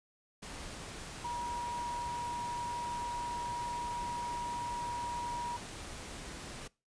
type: tone in noise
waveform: sine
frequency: 958 Hz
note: A#5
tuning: 47 cents sharp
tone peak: -35 dBFS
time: 1.24-5.57 s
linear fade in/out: 10 ms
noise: pink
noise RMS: -45 dBFS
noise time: 0.42-6.68 s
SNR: +7 dB
effects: noise-tail reverb RT60 0.3 s tail -23 dB re dry + resampled to 22050 Hz